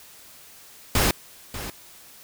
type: noise with echo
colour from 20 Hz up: pink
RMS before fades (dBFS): -20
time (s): 0.95-1.11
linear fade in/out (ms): 2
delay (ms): 590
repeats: 1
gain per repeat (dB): -13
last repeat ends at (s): 1.7
effects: white hiss -48 dBFS RMS until 2.23 s